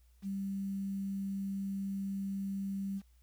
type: tone with quantisation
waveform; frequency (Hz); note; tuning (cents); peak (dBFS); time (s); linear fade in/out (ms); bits
sine; 196; G3; 0; -34; 0.22-3.02; 50; 10
effects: added 60 Hz sine -61 dBFS peak until 3.22 s + white hiss -75 dBFS RMS until 3.22 s